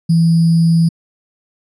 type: tone with sample-and-hold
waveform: sine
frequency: 165.6 Hz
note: E3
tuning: 8 cents sharp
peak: -8 dBFS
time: 0.09-0.89 s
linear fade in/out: 10 ms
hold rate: 4900 Hz
effects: resampled to 22050 Hz